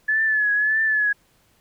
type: tone with vibrato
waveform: sine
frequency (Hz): 1720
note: A6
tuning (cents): -40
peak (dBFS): -17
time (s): 0.08-1.13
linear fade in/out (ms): 10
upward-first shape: triangle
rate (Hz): 1.7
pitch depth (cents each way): 62
effects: pink hiss -61 dBFS RMS until 1.6 s